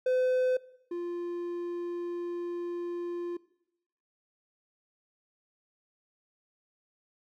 triangle tone pair in turn, 509 / 348.1 Hz, C5 / F4, -48 / -6 cents, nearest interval perfect fifth, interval 658 cents, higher first, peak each -22 / -30 dBFS, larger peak first, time 0.06-0.57 / 0.91-3.37 s, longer second, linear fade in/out 5 ms, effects noise-tail reverb RT60 0.8 s tail -20 dB re dry

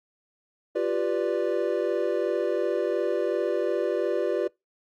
triangle chord, G dominant seventh, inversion third, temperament equal, 349.2 / 392 / 493.9 / 587.3 Hz, F4 / G4 / B4 / D5, 0 / 0 / 0 / 0 cents, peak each -27 dBFS, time 0.75-4.48 s, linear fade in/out 10 ms, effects noise-tail reverb RT60 0.2 s tail -24 dB re dry + Opus 48 kbps

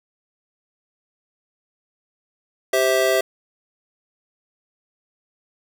square chord, C major, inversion second, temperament just, 392.4 / 523.3 / 654.1 Hz, G4 / C5 / E5, +2 / 0 / -14 cents, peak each -22 / -23 / -20 dBFS, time 2.73-3.21 s, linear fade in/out 5 ms, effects none

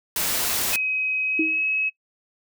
white noise, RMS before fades -24 dBFS, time 0.16-0.76 s, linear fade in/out 2 ms
sine tone with pitch glide, 2534 to 2565 Hz, D#7 to E7, +31 to -48 cents, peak -21 dBFS, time 0.72-1.9 s, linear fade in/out 20 ms, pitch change +21 cents, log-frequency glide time 1.24-1.58 s
sine tone with exponential decay, 318.9 Hz, D#4, 43 cents sharp, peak -17 dBFS, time 1.39-1.64 s, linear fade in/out 5 ms, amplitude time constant 54 ms
effects noise-tail reverb RT60 0.1 s tail -22 dB re dry

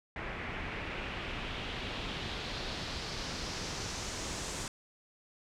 pink noise with low-pass filter sweep, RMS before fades -39 dBFS, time 0.16-4.68 s, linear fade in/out 2 ms, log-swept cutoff 2000 to 7600 Hz, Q 2.1, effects none

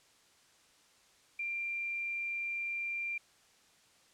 sine tone, 2376 Hz, D7, 20 cents sharp, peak -34 dBFS, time 1.39-3.18 s, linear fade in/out 5 ms, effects white hiss -65 dBFS RMS until 4.13 s + low-pass 8000 Hz 12 dB/octave

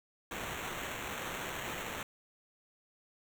white noise with sample-and-hold, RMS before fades -40 dBFS, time 0.31-2.03 s, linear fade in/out 2 ms, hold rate 4900 Hz, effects none

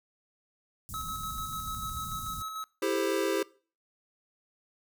pink band-stop noise, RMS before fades -41 dBFS, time 0.89-2.42 s, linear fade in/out 0 ms, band 210 to 6700 Hz, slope 24 dB/octave
square tone with tremolo, 1288 Hz, E6, 41 cents flat, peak -35 dBFS, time 0.94-2.64 s, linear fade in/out 0 ms, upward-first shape square, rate 6.8 Hz, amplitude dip 35%
square chord, A minor seventh, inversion second, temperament equal with one note detuned, 329.6 / 396.6 / 440 / 523.3 Hz, E4 / G4 / A4 / C5, 0 / +20 / 0 / 0 cents, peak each -33 / -31 / -37 / -34 dBFS, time 2.82-3.43 s, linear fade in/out 5 ms
effects noise-tail reverb RT60 0.4 s tail -22 dB re dry

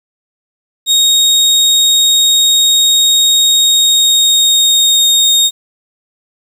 30% pulse tone with pitch glide, 3740 to 3712 Hz, A#7 to A#7, +5 to -8 cents, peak -4 dBFS, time 0.86-5.51 s, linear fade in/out 50 ms, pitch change -13 cents, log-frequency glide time 3.43-5.1 s, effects 7-bit

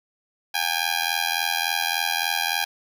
10% pulse tone with amplitude modulation, 809 Hz, G#5, 46 cents flat, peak -10 dBFS, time 0.54-2.65 s, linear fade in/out 10 ms, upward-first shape sine, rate 83.5 Hz, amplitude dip 95%, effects none

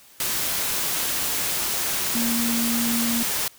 sine tone in noise, 233.1 Hz, A#3, in tune, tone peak -23 dBFS, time 2.15-3.23 s, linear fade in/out 2 ms, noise white, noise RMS -25 dBFS, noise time 0.2-3.48 s, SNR -1 dB, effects white hiss -51 dBFS RMS until 3.58 s

